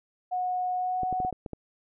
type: tone with pitch glide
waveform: sine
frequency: 730 to 740.2 Hz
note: F#5 to F#5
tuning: -24 to 0 cents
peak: -26 dBFS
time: 0.31-1.31 s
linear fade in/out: 20 ms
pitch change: +24 cents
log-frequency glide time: 0.76-1.05 s
type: clicks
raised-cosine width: 2 ms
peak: -22 dBFS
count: 7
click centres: 1.033 / 1.127 / 1.202 / 1.249 / 1.327 / 1.462 / 1.533 s
effects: none